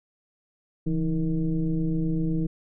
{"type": "tone with frequency modulation", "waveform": "sine", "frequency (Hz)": 165.9, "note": "E3", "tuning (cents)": 11, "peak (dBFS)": -22, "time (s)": [0.86, 2.47], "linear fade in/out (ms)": 10, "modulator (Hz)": 152, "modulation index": 1.1, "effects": []}